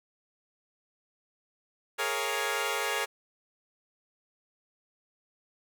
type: chord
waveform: 10% pulse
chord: Bb minor seventh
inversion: third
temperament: equal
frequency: 415.3 / 466.2 / 554.4 / 698.5 Hz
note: Ab4 / Bb4 / Db5 / F5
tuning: 0 / 0 / 0 / 0 cents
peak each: -25 / -25 / -26 / -30 dBFS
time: 1.98-3.06 s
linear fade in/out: 20 ms
effects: none